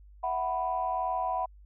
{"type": "chord", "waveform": "sine", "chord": "E suspended second", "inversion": "none", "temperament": "just", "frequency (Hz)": [659.3, 741.7, 988.9], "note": ["E5", "F#5", "B5"], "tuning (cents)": [0, 4, 2], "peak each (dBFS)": [-35, -30, -31], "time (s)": [0.23, 1.46], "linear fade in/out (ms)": 10, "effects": ["tanh soft clip ceiling -18 dBFS", "added 50 Hz sine -50 dBFS peak until 1.65 s"]}